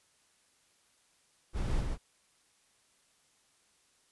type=noise with echo; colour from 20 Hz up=brown; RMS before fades=-32 dBFS; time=1.53-1.84 s; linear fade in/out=50 ms; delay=140 ms; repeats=1; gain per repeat=-2 dB; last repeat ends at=1.98 s; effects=white hiss -69 dBFS RMS until 4.11 s + resampled to 24000 Hz